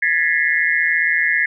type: tone cluster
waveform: sine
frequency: 1679 / 1797 / 1971 / 2126 Hz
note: G#6 / A6 / B6 / C7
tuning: +18 / +36 / -4 / +27 cents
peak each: -20 dBFS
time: 0.02-1.46 s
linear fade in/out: 5 ms
effects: none